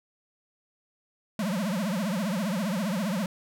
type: tone with vibrato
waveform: square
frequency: 196.6 Hz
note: G3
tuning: 5 cents sharp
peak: -27 dBFS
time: 1.39-3.26 s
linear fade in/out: 2 ms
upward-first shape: triangle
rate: 15 Hz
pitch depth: 280 cents each way
effects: none